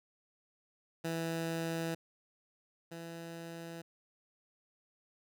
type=tone pair in turn; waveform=15% pulse; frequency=164.81 / 166.92 Hz; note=E3 / E3; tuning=0 / +22 cents; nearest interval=unison; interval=22 cents; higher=second; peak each=-28 / -37 dBFS; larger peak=first; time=1.04-1.95 / 2.91-3.82 s; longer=neither; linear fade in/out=10 ms; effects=none